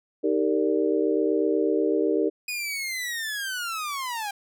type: chord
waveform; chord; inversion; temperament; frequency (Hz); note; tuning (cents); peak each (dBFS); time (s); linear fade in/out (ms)
sine; Eb major seventh; none; equal with one note detuned; 311.1 / 392 / 460 / 587.3; Eb4 / G4 / Bb4 / D5; 0 / 0 / -23 / 0; -25 / -25 / -25 / -31; 0.23-2.3; 20
type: linear sweep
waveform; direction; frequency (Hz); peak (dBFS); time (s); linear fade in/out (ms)
sawtooth; down; 2489 to 789; -25; 2.48-4.31; 5
effects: none